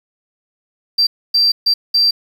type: tone bursts at uneven times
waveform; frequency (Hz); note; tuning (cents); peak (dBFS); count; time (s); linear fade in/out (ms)
triangle; 4699; D8; 0; -7; 4; 0.98-1.07 / 1.34-1.52 / 1.66-1.74 / 1.94-2.11; 10
effects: tanh soft clip ceiling -7 dBFS + 7-bit